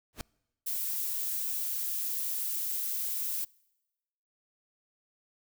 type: noise with exponential growth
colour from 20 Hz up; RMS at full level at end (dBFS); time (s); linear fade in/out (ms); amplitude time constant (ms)
pink; -34; 0.13-0.21; 0; 16
type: noise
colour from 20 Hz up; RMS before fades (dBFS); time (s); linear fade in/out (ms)
violet; -33; 0.66-3.45; 10
effects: noise-tail reverb RT60 1.0 s tail -26 dB re dry